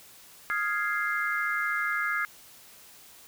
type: chord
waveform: sine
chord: F minor seventh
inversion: third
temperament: equal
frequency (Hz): 1244.5 / 1396.9 / 1661.2 / 2093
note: Eb6 / F6 / Ab6 / C7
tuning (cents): 0 / 0 / 0 / 0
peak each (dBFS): -33 / -32 / -30 / -32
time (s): 0.5-2.25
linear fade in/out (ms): 0
effects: white hiss -52 dBFS RMS until 3.27 s